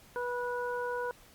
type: harmonic tone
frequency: 488.8 Hz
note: B4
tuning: 18 cents flat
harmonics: 1 / 2 / 3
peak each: -34 / -37 / -39 dBFS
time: 0.16-1.11 s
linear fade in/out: 0 ms
effects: pink hiss -58 dBFS RMS until 1.34 s + Opus 48 kbps